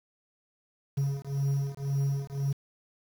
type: beating tone pair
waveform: triangle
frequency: 137.9 / 139.8 Hz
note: C#3 / C#3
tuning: -9 / +15 cents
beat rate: 1.9 Hz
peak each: -28 / -28 dBFS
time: 0.97-2.53 s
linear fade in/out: 10 ms
effects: 8-bit